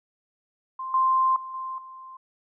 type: tone with level steps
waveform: sine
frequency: 1046.5 Hz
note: C6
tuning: in tune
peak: -30 / -18 / -34 / -30 / -40 dBFS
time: 0.79-2.17 s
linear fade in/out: 5 ms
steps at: 0.94 / 1.36 / 1.54 / 1.78 s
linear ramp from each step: 2 ms
effects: none